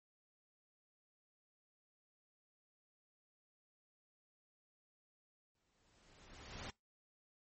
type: noise with exponential growth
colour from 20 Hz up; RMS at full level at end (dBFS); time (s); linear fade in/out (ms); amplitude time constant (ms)
pink; -45; 5.55-6.7; 0; 250
effects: noise-tail reverb RT60 0.2 s tail -24 dB re dry + MP3 32 kbps